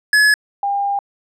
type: tone pair in turn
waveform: square / sine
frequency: 1700 / 802.3 Hz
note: G#6 / G5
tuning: +40 / +40 cents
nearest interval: octave + minor second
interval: 1300 cents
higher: first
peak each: -10 / -16 dBFS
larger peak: first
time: 0.13-0.34 / 0.63-0.99 s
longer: second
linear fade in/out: 2 ms
effects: low-pass 9000 Hz 12 dB/octave